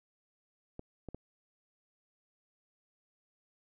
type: clicks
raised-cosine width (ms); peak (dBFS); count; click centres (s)
2; -29; 3; 0.794 / 1.087 / 1.146
effects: none